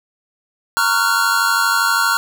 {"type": "chord", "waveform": "square", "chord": "Gb major seventh", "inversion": "first", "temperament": "just", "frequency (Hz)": [925, 1110, 1387.5, 1480], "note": ["Bb5", "Db6", "F6", "Gb6"], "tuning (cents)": [-14, 2, -12, 0], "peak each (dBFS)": [-23, -23, -17, -21], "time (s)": [0.77, 2.17], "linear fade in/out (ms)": 0, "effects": []}